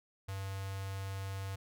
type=tone with notch filter; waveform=square; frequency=97.2 Hz; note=G2; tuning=14 cents flat; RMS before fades=-40 dBFS; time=0.28-1.56 s; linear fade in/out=10 ms; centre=250 Hz; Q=0.57; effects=none